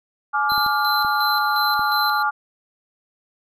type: chord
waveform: sine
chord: D diminished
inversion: second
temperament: just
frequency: 845.8 / 1174.7 / 1409.6 Hz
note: Ab5 / D6 / F6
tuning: +31 / 0 / +16 cents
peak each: -22 dBFS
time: 0.33-2.31 s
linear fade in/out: 20 ms
type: tone with tremolo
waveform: square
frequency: 4079 Hz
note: C8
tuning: 45 cents flat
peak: -23 dBFS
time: 0.49-2.23 s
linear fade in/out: 10 ms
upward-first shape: square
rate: 2.8 Hz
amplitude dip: 55%
type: clicks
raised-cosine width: 3 ms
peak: -25 dBFS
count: 5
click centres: 0.52 / 0.579 / 0.663 / 1.048 / 1.794 s
effects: none